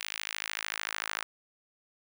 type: tone with high-pass filter sweep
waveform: sawtooth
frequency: 53.4 Hz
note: G#1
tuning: 49 cents sharp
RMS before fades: -37 dBFS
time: 0-1.23 s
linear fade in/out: 0 ms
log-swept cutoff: 2500 to 1400 Hz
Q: 1.5
effects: none